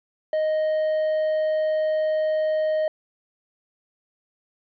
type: tone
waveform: triangle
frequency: 622.3 Hz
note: D#5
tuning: in tune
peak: -18 dBFS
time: 0.33-2.88 s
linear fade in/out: 2 ms
effects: resampled to 11025 Hz + 10-bit